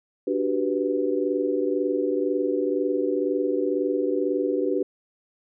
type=chord; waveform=sine; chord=G major seventh; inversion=second; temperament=equal; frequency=293.7 / 370 / 392 / 493.9 Hz; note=D4 / F#4 / G4 / B4; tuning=0 / 0 / 0 / 0 cents; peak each=-27 dBFS; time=0.27-4.83 s; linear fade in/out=5 ms; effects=none